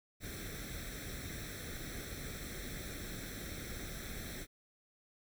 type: noise with comb filter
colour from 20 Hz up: pink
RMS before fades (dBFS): -44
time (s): 0.2-4.47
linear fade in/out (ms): 50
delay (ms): 0.52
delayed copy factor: +0.8
effects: none